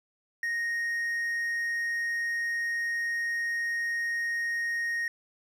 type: tone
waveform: triangle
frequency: 1864.7 Hz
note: A#6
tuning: in tune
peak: -26 dBFS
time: 0.43-5.08 s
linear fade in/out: 2 ms
effects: none